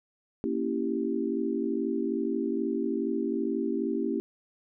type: chord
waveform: sine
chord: A# diminished seventh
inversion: none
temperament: equal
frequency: 233.1 / 277.2 / 329.6 / 392 Hz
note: A#3 / C#4 / E4 / G4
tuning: 0 / 0 / 0 / 0 cents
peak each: -32 dBFS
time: 0.44-4.2 s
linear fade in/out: 0 ms
effects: none